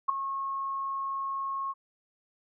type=tone with ADSR envelope; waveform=sine; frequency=1089 Hz; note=C#6; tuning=31 cents flat; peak=-18 dBFS; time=0.08-1.74 s; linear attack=15 ms; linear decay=5 ms; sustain=-12 dB; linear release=35 ms; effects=none